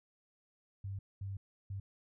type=tone bursts at uneven times; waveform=sine; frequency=98 Hz; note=G2; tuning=in tune; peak=-38 dBFS; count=3; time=0.84-0.99 / 1.21-1.37 / 1.7-1.8 s; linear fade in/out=5 ms; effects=none